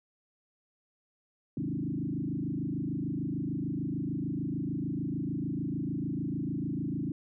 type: tone with frequency modulation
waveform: sine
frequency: 219.1 Hz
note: A3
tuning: 7 cents flat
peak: -30 dBFS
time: 1.57-7.12 s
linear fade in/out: 2 ms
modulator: 26.7 Hz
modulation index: 3.5
effects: none